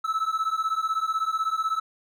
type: beating tone pair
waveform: triangle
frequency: 1300 / 1316 Hz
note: E6 / E6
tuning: -24 / -3 cents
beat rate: 16 Hz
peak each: -25 dBFS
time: 0.04-1.8 s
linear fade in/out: 10 ms
effects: none